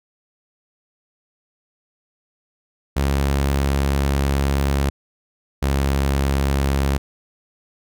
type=tone pair in turn; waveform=sawtooth; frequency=69.3 / 68.82 Hz; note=C#2 / C#2; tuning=0 / -12 cents; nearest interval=unison; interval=12 cents; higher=first; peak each=-13 dBFS; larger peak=neither; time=2.96-4.9 / 5.62-6.98 s; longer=first; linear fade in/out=10 ms; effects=none